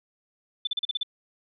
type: tone bursts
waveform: sine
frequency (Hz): 3520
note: A7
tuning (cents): 0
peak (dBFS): -24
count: 7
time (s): 0.65-1.032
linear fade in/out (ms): 5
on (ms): 22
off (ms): 38
effects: none